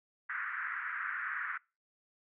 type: band-pass noise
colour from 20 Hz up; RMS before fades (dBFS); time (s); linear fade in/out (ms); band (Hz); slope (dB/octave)
pink; -38; 0.29-1.58; 10; 1300 to 1900; 48
effects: noise-tail reverb RT60 0.3 s tail -25 dB re dry